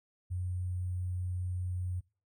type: tone with sample-and-hold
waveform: sine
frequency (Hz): 90.5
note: F#2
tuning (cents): -38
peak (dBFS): -32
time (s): 0.3-2.01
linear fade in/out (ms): 20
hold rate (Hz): 8820
effects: noise-tail reverb RT60 0.4 s tail -24 dB re dry